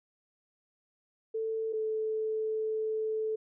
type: tone pair in turn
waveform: sine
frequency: 444 / 436.9 Hz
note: A4 / A4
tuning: +16 / -12 cents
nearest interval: unison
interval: 28 cents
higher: first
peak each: -30 / -29 dBFS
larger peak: second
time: 1.34-1.73 / 1.73-3.36 s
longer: second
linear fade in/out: 10 ms
effects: none